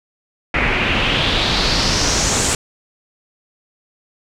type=noise with low-pass filter sweep; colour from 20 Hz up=pink; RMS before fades=-17 dBFS; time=0.54-2.55 s; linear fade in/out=2 ms; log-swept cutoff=2100 to 8000 Hz; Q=3.5; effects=none